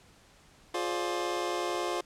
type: chord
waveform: 25% pulse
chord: D half-diminished seventh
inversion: first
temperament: just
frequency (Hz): 352.4 / 422.9 / 528.6 / 587.3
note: F4 / Ab4 / C5 / D5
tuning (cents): +16 / +31 / +18 / 0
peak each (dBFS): -29 / -34 / -34 / -35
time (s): 0.74-2.01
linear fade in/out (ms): 5
effects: pink hiss -59 dBFS RMS until 2.05 s + low-pass 9000 Hz 12 dB/octave